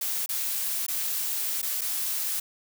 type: noise with dropouts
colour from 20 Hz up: blue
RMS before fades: -29 dBFS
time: 0.01-2.4 s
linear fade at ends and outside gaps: 5 ms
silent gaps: 0.261-0.29 / 0.865-0.882 / 1.617-1.627 / 1.811-1.815 s
effects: none